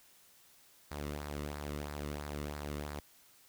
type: tone with flanger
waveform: sawtooth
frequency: 73.42 Hz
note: D2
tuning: in tune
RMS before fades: -41 dBFS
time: 0.91-3 s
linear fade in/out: 5 ms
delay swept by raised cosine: 0.31 to 1.28 ms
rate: 3 Hz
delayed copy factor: -0.55
effects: white hiss -63 dBFS RMS until 3.48 s